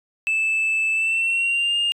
sine tone with pitch glide, 2630 to 2819 Hz, E7 to F7, -5 to +16 cents, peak -16 dBFS, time 0.27-1.92 s, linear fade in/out 0 ms, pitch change +121 cents, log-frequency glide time 0.93-1.77 s, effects tanh soft clip ceiling -17 dBFS

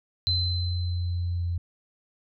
sine tone with pitch glide, 87.7 to 86.79 Hz, F2 to F2, +8 to -10 cents, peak -25 dBFS, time 0.27-1.58 s, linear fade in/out 5 ms, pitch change -18 cents, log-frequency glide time 1.36-1.43 s
sine tone with exponential decay, 4062 Hz, B7, 48 cents sharp, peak -22 dBFS, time 0.27-1.56 s, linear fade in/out 0 ms, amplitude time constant 280 ms
effects none

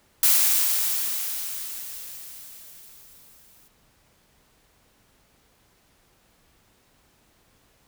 blue noise with exponential decay, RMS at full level -17 dBFS, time 0.23-3.68 s, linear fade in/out 2 ms, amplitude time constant 750 ms, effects pink hiss -62 dBFS RMS until 7.87 s

